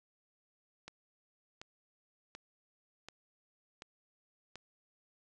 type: click train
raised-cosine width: 0.2 ms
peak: -29 dBFS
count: 6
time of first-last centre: 0.88-4.556 s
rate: 1.36 Hz
effects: resampled to 24000 Hz